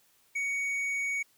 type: tone with tanh clipping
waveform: sine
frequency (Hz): 2238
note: C#7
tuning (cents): +16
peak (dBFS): -30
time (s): 0.35-1.23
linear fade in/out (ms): 10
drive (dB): 7
effects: white hiss -66 dBFS RMS until 1.37 s